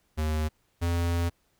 square tone pair in turn, 77.5 / 85.6 Hz, D#2 / F2, -6 / -34 cents, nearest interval major second, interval 172 cents, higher second, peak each -26 / -25 dBFS, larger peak second, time 0.17-0.49 / 0.81-1.3 s, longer second, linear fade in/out 20 ms, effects pink hiss -70 dBFS RMS until 1.59 s

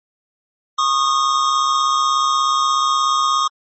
square tone pair together, 1094.3 / 1231 Hz, C#6 / D#6, -23 / -19 cents, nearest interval major second, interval 204 cents, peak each -19 / -17 dBFS, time 0.78-3.48 s, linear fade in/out 10 ms, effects MP3 32 kbps

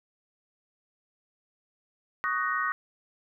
sine chord, D# minor seventh, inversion third, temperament just, 1120.1 / 1244.5 / 1493.4 / 1866.8 Hz, C#6 / D#6 / F#6 / A#6, +18 / 0 / +16 / +2 cents, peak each -32 / -31 / -32 / -31 dBFS, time 2.24-2.72 s, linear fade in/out 0 ms, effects none

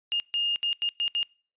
sine tone bursts at uneven times, 2832 Hz, F7, 23 cents sharp, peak -24 dBFS, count 6, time 0.12-0.2 / 0.34-0.56 / 0.63-0.73 / 0.82-0.89 / 1-1.08 / 1.15-1.23 s, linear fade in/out 0 ms, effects noise-tail reverb RT60 0.4 s tail -25 dB re dry + resampled to 8000 Hz

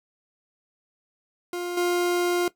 40% pulse tone with level steps, 352.5 Hz, F4, 16 cents sharp, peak -27 / -20 dBFS, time 1.53-2.48 s, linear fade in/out 2 ms, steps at 1.77 s, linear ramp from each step 5 ms, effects noise-tail reverb RT60 0.1 s tail -17 dB re dry

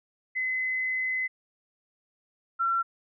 sine tone pair in turn, 2034 / 1357.5 Hz, C7 / F6, -50 / -50 cents, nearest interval perfect fifth, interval 700 cents, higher first, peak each -26 / -23 dBFS, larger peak second, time 0.35-1.28 / 2.59-2.83 s, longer first, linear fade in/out 20 ms, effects none

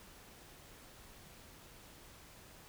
silence, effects pink hiss -57 dBFS RMS until 2.68 s

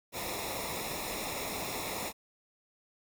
pink noise with comb filter, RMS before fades -37 dBFS, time 0.12-2.13 s, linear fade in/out 50 ms, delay 0.65 ms, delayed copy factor -0.75, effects none

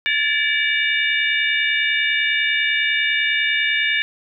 sine tone cluster, 1705 / 1775 / 2309 / 2865 / 3611 Hz, G#6 / A6 / D7 / F7 / A7, +45 / +15 / -30 / +44 / +44 cents, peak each -24 / -24 / -20 / -24 / -26 dBFS, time 0.06-4.02 s, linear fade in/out 0 ms, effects none

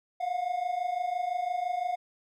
triangle tone pair together, 698.5 / 724.4 Hz, F5 / F#5, 0 / -37 cents, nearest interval minor second, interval 63 cents, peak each -31 / -28 dBFS, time 0.2-1.96 s, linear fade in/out 10 ms, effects none

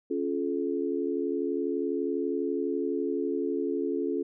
sine chord, Db augmented, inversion none, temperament equal with one note detuned, 277.2 / 349.2 / 429.5 Hz, Db4 / F4 / A4, 0 / 0 / -42 cents, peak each -31 dBFS, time 0.1-4.23 s, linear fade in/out 10 ms, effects none

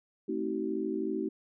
sine chord, A diminished seventh, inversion none, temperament just, 220 / 264 / 316.8 / 380.2 Hz, A3 / C4 / Eb4 / Gb4, 0 / +16 / +31 / +47 cents, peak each -37 / -38 / -34 / -34 dBFS, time 0.28-1.29 s, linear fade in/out 10 ms, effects none

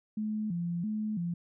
sine tone with vibrato, 192.1 Hz, G3, 35 cents flat, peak -30 dBFS, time 0.17-1.34 s, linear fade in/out 5 ms, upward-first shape square, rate 1.5 Hz, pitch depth 190 cents each way, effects none

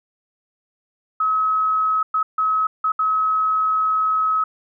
sine tone bursts at uneven times, 1281 Hz, E6, 50 cents flat, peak -16 dBFS, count 5, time 1.2-2.03 / 2.14-2.23 / 2.38-2.67 / 2.84-2.92 / 2.99-4.44 s, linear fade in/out 5 ms, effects none

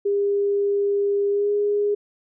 sine tone with pitch glide, 403.3 to 411.5 Hz, G4 to G#4, +49 to -16 cents, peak -18 dBFS, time 0.05-1.95 s, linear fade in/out 10 ms, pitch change +35 cents, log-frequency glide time 1.3-1.51 s, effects none

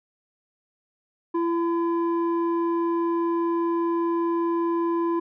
square tone with low-pass filter, 337.5 Hz, E4, 41 cents sharp, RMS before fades -24 dBFS, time 1.34-5.2 s, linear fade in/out 10 ms, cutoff 820 Hz, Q 4.3, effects none

